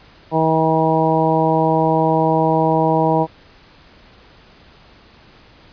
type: harmonic tone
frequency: 160 Hz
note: D#3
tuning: 49 cents sharp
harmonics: 1 / 2 / 3 / 4 / 5 / 6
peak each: -20 / -20 / -20 / -20 / -20 / -20 dBFS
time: 0.31-3.27 s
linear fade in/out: 50 ms
effects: pink hiss -47 dBFS RMS until 5.72 s + resampled to 11025 Hz